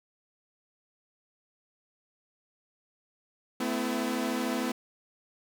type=tone cluster; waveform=sawtooth; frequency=220.2 / 253.6 / 332.2 Hz; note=A3 / B3 / E4; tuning=+2 / +46 / +13 cents; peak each=-30 / -27 / -31 dBFS; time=3.6-4.72 s; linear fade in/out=5 ms; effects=none